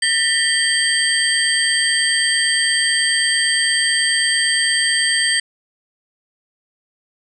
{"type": "tone cluster", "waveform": "sine", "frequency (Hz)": [1802, 1951, 3164, 4640, 8420], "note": ["A6", "B6", "G7", "D8", "C9"], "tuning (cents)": [41, -22, 15, -22, 10], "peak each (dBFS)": -21, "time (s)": [0.02, 5.4], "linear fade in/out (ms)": 5, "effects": []}